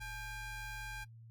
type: ring-modulated tone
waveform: 30% pulse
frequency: 814 Hz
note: G#5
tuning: 35 cents flat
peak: -37 dBFS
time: 0-1.05 s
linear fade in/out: 20 ms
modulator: 770 Hz
effects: noise-tail reverb RT60 0.1 s tail -18 dB re dry + added 114 Hz sine -52 dBFS peak until 1.3 s